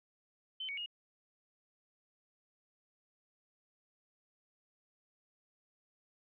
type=tone with pitch steps; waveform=sine; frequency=3068 / 2238 / 2865 Hz; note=G7 / C#7 / F7; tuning=-38 / +16 / +44 cents; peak=-38 dBFS; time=0.6-0.861 s; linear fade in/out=5 ms; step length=87 ms; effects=none